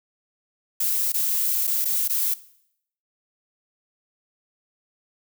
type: noise with dropouts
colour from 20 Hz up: violet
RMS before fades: -23 dBFS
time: 0.8-2.34 s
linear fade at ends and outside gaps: 5 ms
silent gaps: 1.121-1.14 / 1.67-1.674 / 1.846-1.854 / 2.078-2.096 s
effects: noise-tail reverb RT60 0.7 s tail -18 dB re dry